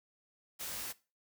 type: noise with comb filter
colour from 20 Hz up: white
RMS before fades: -41 dBFS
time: 0.59-0.93 s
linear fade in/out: 20 ms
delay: 19 ms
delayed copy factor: +0.75
effects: noise-tail reverb RT60 0.3 s tail -19 dB re dry